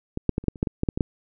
clicks, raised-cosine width 3 ms, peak -14 / -6 / -10 / -26 / -6 / -27 / -8 / -13 / -10 / -8 / -13 / -7 dBFS, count 12, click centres 0.174 / 0.293 / 0.381 / 0.44 / 0.483 / 0.558 / 0.629 / 0.672 / 0.834 / 0.888 / 0.975 / 1.008 s, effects none

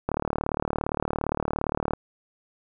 click train, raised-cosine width 1 ms, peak -11 dBFS, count 70, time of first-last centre 0.09-1.935 s, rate 37.4 Hz, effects none

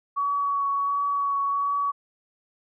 sine tone with vibrato, 1127 Hz, C#6, 28 cents sharp, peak -22 dBFS, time 0.16-1.92 s, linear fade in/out 20 ms, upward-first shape triangle, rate 1.4 Hz, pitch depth 16 cents each way, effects none

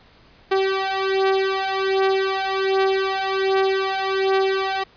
sawtooth beating tone pair, 384.6 / 385.9 Hz, G4 / G4, -33 / -27 cents, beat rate 1.3 Hz, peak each -18 / -17 dBFS, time 0.51-4.84 s, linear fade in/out 10 ms, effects pink hiss -52 dBFS RMS until 4.96 s + resampled to 11025 Hz

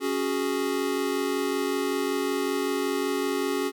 square chord, C# suspended fourth, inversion none, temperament equal, 277.2 / 370 / 415.3 Hz, C#4 / F#4 / G#4, 0 / 0 / 0 cents, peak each -30 dBFS, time 0-3.72 s, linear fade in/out 50 ms, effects none

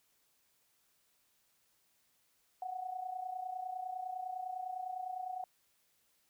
sine tone with amplitude modulation, 740 Hz, F#5, in tune, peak -35 dBFS, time 2.62-5.44 s, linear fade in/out 2 ms, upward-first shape sine, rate 29.9 Hz, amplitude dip 70%, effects white hiss -74 dBFS RMS until 6.29 s

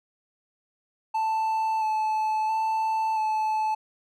triangle tone with vibrato, 875 Hz, A5, 10 cents flat, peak -21 dBFS, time 1.14-3.75 s, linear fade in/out 10 ms, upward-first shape square, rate 0.74 Hz, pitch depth 14 cents each way, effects none

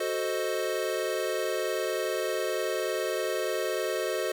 square chord, F# diminished seventh, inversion none, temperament equal, 370 / 440 / 523.3 / 622.3 Hz, F#4 / A4 / C5 / Eb5, 0 / 0 / 0 / 0 cents, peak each -34 dBFS, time 0-4.32 s, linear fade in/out 5 ms, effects none

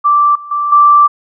sine tone with level steps, 1171 Hz, D6, 5 cents flat, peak -6 / -26 / -12 / -3 dBFS, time 0.04-1.08 s, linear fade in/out 20 ms, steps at 0.35 / 0.51 / 0.72 s, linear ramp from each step 5 ms, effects none

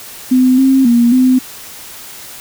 sine tone with pitch steps, 255.5 / 266.2 / 237.1 / 256.1 Hz, C4 / C4 / A#3 / C4, -41 / +30 / +30 / -37 cents, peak -6 dBFS, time 0.31-1.39 s, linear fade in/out 10 ms, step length 270 ms, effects white hiss -32 dBFS RMS until 2.4 s

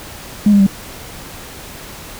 sine tone with pitch steps, 207.7 / 201.6 / 195.59 Hz, G#3 / G3 / G3, 0 / +49 / -4 cents, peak -5 dBFS, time 0.46-0.667 s, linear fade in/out 5 ms, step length 69 ms, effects tanh soft clip ceiling -2 dBFS + pink hiss -33 dBFS RMS until 2.19 s

